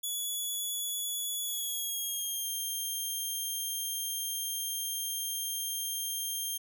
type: tone with pitch glide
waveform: 5% pulse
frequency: 3401 to 3192 Hz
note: G#7 to G7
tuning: +40 to +31 cents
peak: -25 dBFS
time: 0.03-6.58 s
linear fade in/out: 10 ms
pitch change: -109 cents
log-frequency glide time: 1.43-2.46 s
effects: none